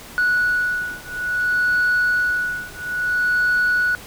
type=beating tone pair; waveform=sine; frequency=1470 / 1470.59 Hz; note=F#6 / F#6; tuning=-12 / -11 cents; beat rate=0.59 Hz; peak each=-19 dBFS; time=0.18-3.95 s; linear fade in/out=0 ms; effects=tanh soft clip ceiling -13 dBFS + pink hiss -39 dBFS RMS until 4.06 s